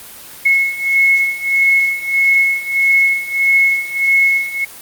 sine beating tone pair, 2181 / 2182.6 Hz, C#7 / C#7, -29 / -27 cents, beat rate 1.6 Hz, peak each -15 / -12 dBFS, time 0.45-4.65 s, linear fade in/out 10 ms, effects white hiss -35 dBFS RMS until 4.81 s + Opus 24 kbps

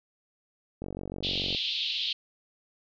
click train, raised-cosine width 2 ms, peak -23 dBFS, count 35, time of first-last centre 0.82-1.548 s, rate 46.7 Hz
pink band-pass noise, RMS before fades -31 dBFS, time 1.23-2.13 s, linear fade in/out 5 ms, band 2900 to 4200 Hz, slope 48 dB/octave
effects none

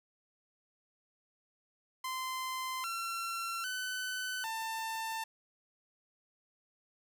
sawtooth tone with pitch steps, 1036 / 1358 / 1508 / 894 Hz, C6 / F6 / F#6 / A5, -17 / -49 / +32 / +27 cents, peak -32 dBFS, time 2.04-5.24 s, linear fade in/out 5 ms, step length 800 ms, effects none

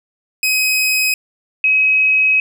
sawtooth / sine tone pair in turn, 2530 / 2546 Hz, D#7 / D#7, +28 / +39 cents, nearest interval unison, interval 11 cents, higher second, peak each -10 / -10 dBFS, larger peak neither, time 0.43-1.14 / 1.64-2.4 s, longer second, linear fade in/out 2 ms, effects none

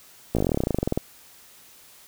slowing click train, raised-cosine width 2 ms, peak -9 dBFS, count 21, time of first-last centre 0.35-0.975 s, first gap 17 ms, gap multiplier 1.06, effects white hiss -51 dBFS RMS until 2.07 s

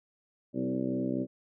harmonic tone with a mistuned harmonic, 64 Hz, C2, 38 cents flat, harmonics 2 / 3 / 4 / 5 / 6 / 7 / 8 / 9, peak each -40 / -36 / -32 / -35 / -39 / -45 / -44 / -40 dBFS, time 0.53-1.27 s, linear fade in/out 50 ms, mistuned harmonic 5, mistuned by +18 cents, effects none

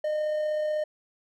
triangle tone with amplitude modulation, 610 Hz, D#5, 34 cents flat, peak -22 dBFS, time 0.04-0.84 s, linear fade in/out 5 ms, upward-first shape sine, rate 36.1 Hz, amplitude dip 25%, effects none

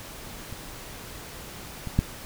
clicks, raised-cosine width 5 ms, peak -26 / -20 / -7 dBFS, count 3, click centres 0.526 / 1.873 / 1.99 s, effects pink hiss -41 dBFS RMS until 2.25 s

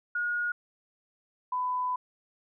sine tone pair in turn, 1440 / 1000.3 Hz, F#6 / B5, -47 / +22 cents, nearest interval tritone, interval 631 cents, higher first, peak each -27 dBFS, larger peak neither, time 0.15-0.52 / 1.52-1.96 s, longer second, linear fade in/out 5 ms, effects none

